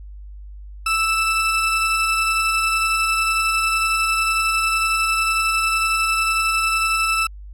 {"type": "tone pair together", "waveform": "40% pulse", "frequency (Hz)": [1317, 2645], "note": ["E6", "E7"], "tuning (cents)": [-2, 5], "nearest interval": "octave", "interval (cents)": 1207, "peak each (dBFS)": -19, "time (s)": [0.86, 7.27], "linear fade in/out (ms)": 5, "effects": ["added 50 Hz sine -34 dBFS peak until 7.53 s", "low-pass 12000 Hz 12 dB/octave"]}